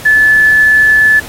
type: tone with quantisation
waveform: sine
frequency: 1734 Hz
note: A6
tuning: 26 cents flat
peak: -4 dBFS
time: 0.05-1.2 s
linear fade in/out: 10 ms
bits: 5
effects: pink hiss -29 dBFS RMS until 1.28 s + AAC 48 kbps